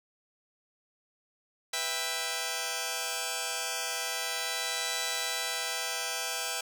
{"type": "chord", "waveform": "5% pulse", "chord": "E minor", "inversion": "second", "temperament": "just", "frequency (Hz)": [494.4, 659.3, 791.1], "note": ["B4", "E5", "G5"], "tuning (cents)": [2, 0, 16], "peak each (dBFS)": [-26, -24, -23], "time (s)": [1.73, 6.61], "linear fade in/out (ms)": 5, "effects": []}